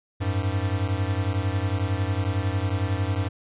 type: beating tone pair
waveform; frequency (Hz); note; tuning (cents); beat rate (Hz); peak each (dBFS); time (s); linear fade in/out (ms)
square; 92.4 / 103.4; F#2 / G#2; -2 / -7; 11; -26 / -27; 0.2-3.29; 20
effects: resampled to 8000 Hz